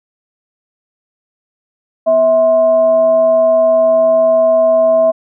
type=tone with frequency modulation; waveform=sine; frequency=650 Hz; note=E5; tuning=24 cents flat; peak=-7 dBFS; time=2.06-5.12 s; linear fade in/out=20 ms; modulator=401 Hz; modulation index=0.26; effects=none